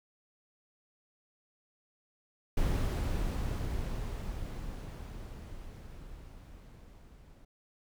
brown noise with level ramp, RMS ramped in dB -29 to -55 dBFS, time 2.57-7.45 s, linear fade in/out 5 ms, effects none

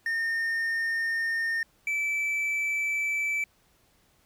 triangle tone pair in turn, 1825 / 2316 Hz, A#6 / D7, -37 / -25 cents, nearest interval major third, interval 412 cents, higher second, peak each -24 dBFS, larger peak neither, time 0.06-1.63 / 1.87-3.44 s, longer neither, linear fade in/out 2 ms, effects pink hiss -65 dBFS RMS until 4.25 s

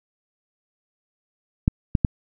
clicks, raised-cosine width 5 ms, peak -4 dBFS, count 3, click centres 1.679 / 1.952 / 2.048 s, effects none

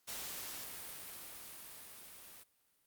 white noise with level ramp, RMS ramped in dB -43 to -55 dBFS, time 0.07-2.44 s, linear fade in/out 20 ms, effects white hiss -75 dBFS RMS until 2.86 s + Opus 48 kbps

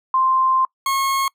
sine / 40% pulse tone pair in turn, 1046.5 / 1086.6 Hz, C6 / C#6, 0 / -35 cents, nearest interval minor second, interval 65 cents, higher second, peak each -14 / -17 dBFS, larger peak first, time 0.14-0.65 / 0.86-1.28 s, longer first, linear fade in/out 2 ms, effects noise-tail reverb RT60 0.1 s tail -25 dB re dry

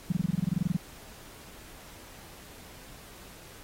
sine tone bursts, 175.4 Hz, F3, 8 cents sharp, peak -22 dBFS, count 15, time 0.1-0.767 s, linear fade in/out 5 ms, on 23 ms, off 23 ms, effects pink hiss -50 dBFS RMS until 3.63 s + AAC 48 kbps

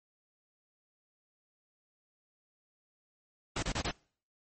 pink noise bursts, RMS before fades -33 dBFS, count 4, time 3.56-3.912 s, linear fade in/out 5 ms, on 67 ms, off 28 ms, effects noise-tail reverb RT60 0.5 s tail -26 dB re dry + MP3 32 kbps

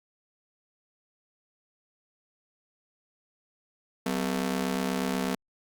sawtooth ring-modulated tone, 222 Hz, A3, 16 cents sharp, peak -20 dBFS, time 4.06-5.35 s, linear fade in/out 2 ms, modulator 34.1 Hz, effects Opus 48 kbps

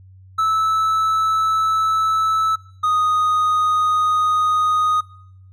triangle tone pair in turn, 1308 / 1243.3 Hz, E6 / D#6, -14 / -2 cents, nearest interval minor second, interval 88 cents, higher first, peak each -13 dBFS, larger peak neither, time 0.38-2.56 / 2.83-5.01 s, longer neither, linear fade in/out 10 ms, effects noise-tail reverb RT60 0.8 s tail -22 dB re dry + added 94 Hz sine -42 dBFS peak until 5.52 s

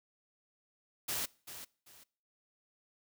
white noise with echo, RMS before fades -36 dBFS, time 1.08-1.26 s, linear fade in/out 10 ms, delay 390 ms, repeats 2, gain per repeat -11 dB, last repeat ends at 2.04 s, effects noise-tail reverb RT60 0.5 s tail -24 dB re dry

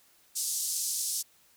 white band-pass noise, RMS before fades -32 dBFS, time 0.35-1.23 s, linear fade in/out 20 ms, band 4900 to 11000 Hz, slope 24 dB/octave, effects white hiss -63 dBFS RMS until 1.56 s

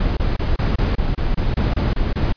brown noise bursts, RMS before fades -18 dBFS, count 12, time 0-2.326 s, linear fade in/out 5 ms, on 170 ms, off 26 ms, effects white hiss -58 dBFS RMS until 2.36 s + resampled to 11025 Hz

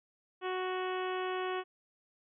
harmonic tone, 370 Hz, F#4, in tune, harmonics 1 / 2 / 3 / 4 / 5 / 6 / 7 / 8 / 9, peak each -35 / -40 / -40 / -45 / -46 / -51 / -48 / -49 / -53 dBFS, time 0.41-1.64 s, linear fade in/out 50 ms, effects none

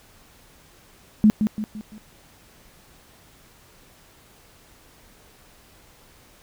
sine tone with echo, 213.5 Hz, G#3, 48 cents sharp, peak -10 dBFS, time 1.24-1.3 s, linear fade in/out 0 ms, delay 170 ms, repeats 4, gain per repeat -7 dB, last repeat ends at 1.98 s, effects pink hiss -53 dBFS RMS until 6.42 s

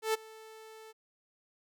sawtooth tone with ADSR envelope, 440 Hz, A4, in tune, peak -22 dBFS, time 0.02-0.93 s, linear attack 120 ms, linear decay 17 ms, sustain -23 dB, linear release 27 ms, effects none

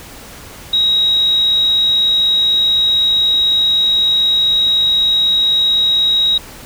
sine tone, 3811 Hz, A#7, 38 cents sharp, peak -10 dBFS, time 0.73-6.38 s, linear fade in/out 5 ms, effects pink hiss -35 dBFS RMS until 6.65 s

